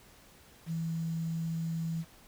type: tone with quantisation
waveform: sine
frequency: 164 Hz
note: E3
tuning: 9 cents flat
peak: -31 dBFS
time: 0.66-2.05 s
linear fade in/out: 50 ms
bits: 9
effects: pink hiss -58 dBFS RMS until 2.27 s